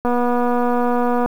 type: click train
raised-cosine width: 1 ms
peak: -7 dBFS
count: 295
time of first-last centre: 0.05-1.26 s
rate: 243 Hz
effects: 7-bit